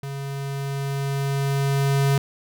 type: tone with level ramp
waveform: square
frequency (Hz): 138.59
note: C#3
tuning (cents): 0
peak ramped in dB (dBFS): -30 to -17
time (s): 0.03-2.18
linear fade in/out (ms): 2
effects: none